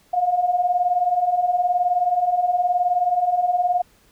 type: beating tone pair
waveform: sine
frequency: 700 / 719 Hz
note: F5 / F#5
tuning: +4 / -50 cents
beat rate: 19 Hz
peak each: -23 / -18 dBFS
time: 0.13-3.82 s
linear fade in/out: 10 ms
effects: pink hiss -57 dBFS RMS until 4.11 s